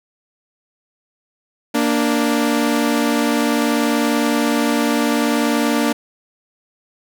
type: tone pair together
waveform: sawtooth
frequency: 233.1 / 293.7 Hz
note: A#3 / D4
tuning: 0 / 0 cents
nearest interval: major third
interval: 400 cents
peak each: -14 dBFS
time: 1.74-5.93 s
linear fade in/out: 10 ms
effects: none